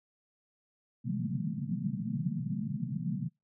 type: band-pass noise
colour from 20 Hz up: white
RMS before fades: -34 dBFS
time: 1.04-3.29 s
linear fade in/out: 20 ms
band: 120 to 230 Hz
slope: 96 dB/octave
effects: noise-tail reverb RT60 0.2 s tail -25 dB re dry